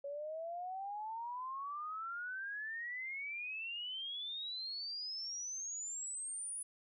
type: exponential sweep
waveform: sine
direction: up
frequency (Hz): 556 to 9950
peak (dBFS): -40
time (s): 0.04-6.63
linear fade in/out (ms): 5
effects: none